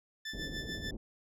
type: tone with tremolo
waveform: 20% pulse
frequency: 1760 Hz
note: A6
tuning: in tune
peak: -32 dBFS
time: 0.25-0.91 s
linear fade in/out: 5 ms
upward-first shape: sine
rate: 6.8 Hz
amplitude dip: 70%
type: low-pass noise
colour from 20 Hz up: pink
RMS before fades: -42 dBFS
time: 0.33-0.97 s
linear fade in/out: 5 ms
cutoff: 490 Hz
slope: 24 dB/octave
effects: low-pass 9000 Hz 12 dB/octave